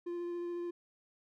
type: tone with vibrato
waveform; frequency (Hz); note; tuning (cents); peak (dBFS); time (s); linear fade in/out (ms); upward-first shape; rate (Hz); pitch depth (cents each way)
triangle; 347.6; F4; -8; -34; 0.06-0.71; 10; sine; 14; 10
effects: none